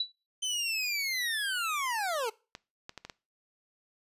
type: tone with exponential decay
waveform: sine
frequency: 3944 Hz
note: B7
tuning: 3 cents flat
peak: -24 dBFS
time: 0-0.12 s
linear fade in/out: 5 ms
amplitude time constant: 26 ms
type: linear sweep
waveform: 25% pulse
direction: down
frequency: 3088 to 420 Hz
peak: -26 dBFS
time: 0.42-2.3 s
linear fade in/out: 10 ms
type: clicks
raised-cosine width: 0.2 ms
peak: -24 dBFS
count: 5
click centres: 2.551 / 2.894 / 2.977 / 3.05 / 3.098 s
effects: noise-tail reverb RT60 0.3 s tail -21 dB re dry + resampled to 32000 Hz